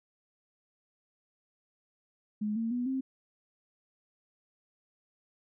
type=tone with pitch steps; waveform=sine; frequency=210.9 / 227.3 / 245.1 / 264.2 Hz; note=G#3 / A#3 / B3 / C4; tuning=+27 / -43 / -13 / +17 cents; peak=-29 dBFS; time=2.41-3.01 s; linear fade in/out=10 ms; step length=150 ms; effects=none